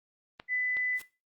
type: clicks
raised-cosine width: 0.3 ms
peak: -26 dBFS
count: 2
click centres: 0.399 / 0.769 s
type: tone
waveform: sine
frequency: 2000 Hz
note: B6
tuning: 21 cents sharp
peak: -27 dBFS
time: 0.48-1.01 s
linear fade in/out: 50 ms
type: noise with exponential growth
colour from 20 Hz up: white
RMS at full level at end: -41 dBFS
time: 0.92-1.02 s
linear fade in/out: 5 ms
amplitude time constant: 21 ms
effects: noise-tail reverb RT60 0.3 s tail -18 dB re dry + Opus 32 kbps